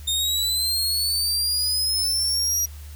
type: linear sweep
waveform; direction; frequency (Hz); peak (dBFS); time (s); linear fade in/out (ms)
sawtooth; up; 3649 to 5760; -18; 0.07-2.66; 10
effects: added 74 Hz sine -36 dBFS peak until 2.95 s + white hiss -49 dBFS RMS until 2.95 s